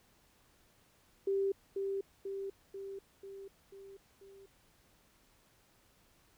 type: tone with echo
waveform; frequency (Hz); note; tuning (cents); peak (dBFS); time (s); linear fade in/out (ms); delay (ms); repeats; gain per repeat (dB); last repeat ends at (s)
sine; 392; G4; 0; -29; 1.27-1.52; 5; 490; 6; -4; 4.46
effects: pink hiss -68 dBFS RMS until 6.37 s